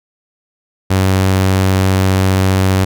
sawtooth tone, 94.9 Hz, F#2, 44 cents sharp, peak -6 dBFS, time 0.9-2.85 s, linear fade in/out 10 ms, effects none

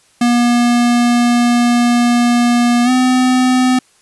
square tone with pitch glide, 240 to 254.3 Hz, B3 to C4, -49 to -49 cents, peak -10 dBFS, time 0.21-3.79 s, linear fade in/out 5 ms, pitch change +100 cents, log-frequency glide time 2.84-2.9 s, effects white hiss -52 dBFS RMS until 4.01 s + resampled to 24000 Hz

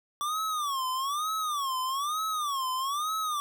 square tone with vibrato, 1150 Hz, D6, 37 cents flat, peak -29 dBFS, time 0.21-3.4 s, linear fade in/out 0 ms, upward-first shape sine, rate 1.1 Hz, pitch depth 200 cents each way, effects none

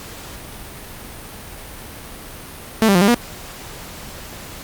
sawtooth tone with pitch steps, 221.7 / 197.5 / 176.4 / 200.4 / 239.5 Hz, A3 / G3 / F3 / G3 / A#3, +13 / +13 / +18 / +38 / +47 cents, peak -7 dBFS, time 2.82-3.145 s, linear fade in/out 0 ms, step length 65 ms, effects pink hiss -35 dBFS RMS until 4.63 s + Opus 48 kbps

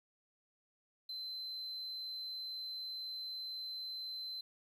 triangle tone, 4071 Hz, C8, 48 cents flat, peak -39 dBFS, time 1.09-4.41 s, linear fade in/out 5 ms, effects tanh soft clip ceiling -35 dBFS + 12-bit

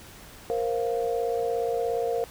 sine chord, Bb suspended second, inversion none, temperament equal, 466.2 / 523.3 / 698.5 Hz, Bb4 / C5 / F5, 0 / 0 / 0 cents, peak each -26 / -31 / -31 dBFS, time 0.5-2.24 s, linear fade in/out 0 ms, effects pink hiss -47 dBFS RMS until 2.3 s

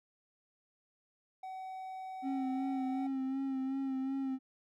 triangle tone, 755 Hz, F#5, 35 cents sharp, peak -39 dBFS, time 1.43-3.07 s, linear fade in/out 5 ms
triangle tone with vibrato, 267.1 Hz, C4, 36 cents sharp, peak -31 dBFS, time 2.22-4.39 s, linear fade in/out 50 ms, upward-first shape sine, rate 2.7 Hz, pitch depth 30 cents each way
effects none

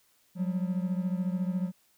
triangle beating tone pair, 179.8 / 193.8 Hz, F#3 / G3, -49 / -20 cents, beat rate 14 Hz, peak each -27 / -31 dBFS, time 0.35-1.72 s, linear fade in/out 50 ms, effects white hiss -67 dBFS RMS until 1.97 s

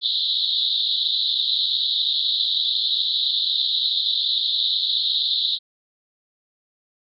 white band-pass noise, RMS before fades -22 dBFS, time 0.01-5.59 s, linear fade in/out 50 ms, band 3500 to 4100 Hz, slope 96 dB/octave, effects none

